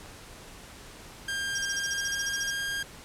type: click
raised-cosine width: 0.5 ms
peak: -32 dBFS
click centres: 0.06 s
type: tone with pitch glide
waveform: sawtooth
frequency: 1600 to 1613 Hz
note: G6 to G6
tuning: +35 to +49 cents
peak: -26 dBFS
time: 1.28-2.83 s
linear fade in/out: 5 ms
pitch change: +14 cents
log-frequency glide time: 1.63-2.19 s
type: tone bursts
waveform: sine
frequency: 5650 Hz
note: F8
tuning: 19 cents sharp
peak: -30 dBFS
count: 14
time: 1.55-2.506 s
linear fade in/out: 5 ms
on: 33 ms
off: 38 ms
effects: pink hiss -47 dBFS RMS until 3.04 s + low-pass 11000 Hz 12 dB/octave